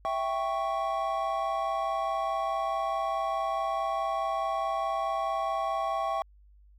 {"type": "chord", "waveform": "triangle", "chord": "C# diminished", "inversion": "first", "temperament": "equal", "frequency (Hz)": [659.3, 784, 1108.7], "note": ["E5", "G5", "C#6"], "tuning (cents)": [0, 0, 0], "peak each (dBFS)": -30, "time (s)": [0.05, 6.22], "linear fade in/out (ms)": 0, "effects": ["added 50 Hz sine -54 dBFS peak until 6.78 s"]}